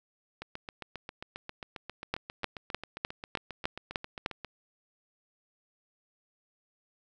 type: two click trains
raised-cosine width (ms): 0.3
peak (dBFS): -13 / -23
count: 8 / 31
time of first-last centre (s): 2.14-4.261 / 0.42-4.447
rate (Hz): 3.3 / 7.45
effects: none